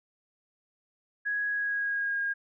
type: tone with pitch glide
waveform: sine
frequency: 1664 to 1625.1 Hz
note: G#6 to G#6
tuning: +3 to -38 cents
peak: -27 dBFS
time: 1.25-2.34 s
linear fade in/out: 20 ms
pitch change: -41 cents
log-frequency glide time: 1.48-2.2 s
effects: none